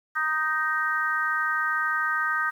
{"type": "harmonic tone", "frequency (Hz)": 311.1, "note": "D#4", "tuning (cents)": 0, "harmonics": [3, 4, 5, 6], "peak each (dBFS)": [-37, -27, -26, -30], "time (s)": [0.15, 2.51], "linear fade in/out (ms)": 20, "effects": ["9-bit"]}